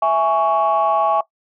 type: chord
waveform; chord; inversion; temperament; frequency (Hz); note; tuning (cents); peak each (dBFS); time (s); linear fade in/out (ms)
sine; C# minor; first; equal with one note detuned; 659.3 / 830.6 / 1116.4; E5 / G#5 / C#6; 0 / 0 / +12; -17; 0.02-1.21; 5
effects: noise-tail reverb RT60 0.1 s tail -18 dB re dry + tanh soft clip ceiling -7 dBFS